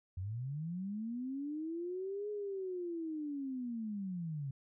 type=linear two-way sweep; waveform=sine; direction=up then down; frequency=86.4 to 421 to 132.2 Hz; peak=-37 dBFS; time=0.17-4.51 s; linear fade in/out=5 ms; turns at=2.3 s; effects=none